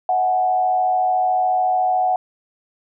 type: tone with frequency modulation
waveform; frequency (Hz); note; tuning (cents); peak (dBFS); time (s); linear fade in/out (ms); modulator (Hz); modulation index
sine; 740; F#5; 0; -15; 0.09-2.16; 2; 93.8; 0.55
effects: none